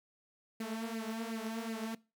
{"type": "tone with flanger", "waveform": "sawtooth", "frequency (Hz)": 224.5, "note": "A3", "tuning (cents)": 35, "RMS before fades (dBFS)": -39, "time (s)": [0.6, 1.95], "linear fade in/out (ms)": 5, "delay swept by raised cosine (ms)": [0.41, 5.71], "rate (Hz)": 2.7, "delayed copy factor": 0.7, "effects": ["noise-tail reverb RT60 0.3 s tail -22 dB re dry"]}